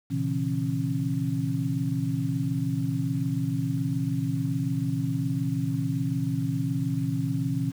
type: tone cluster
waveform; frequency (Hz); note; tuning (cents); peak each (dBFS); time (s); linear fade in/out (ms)
sine; 120.3 / 138.9 / 165.8 / 271.1; B2 / C#3 / E3 / C#4; -45 / +4 / +10 / -38; -30; 0.1-7.72; 20
effects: 8-bit